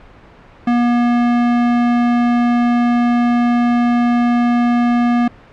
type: tone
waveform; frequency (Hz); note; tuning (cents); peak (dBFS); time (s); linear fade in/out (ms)
square; 240; B3; -49; -12; 0.67-5.28; 5
effects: pink hiss -42 dBFS RMS until 5.52 s + low-pass 2000 Hz 12 dB/octave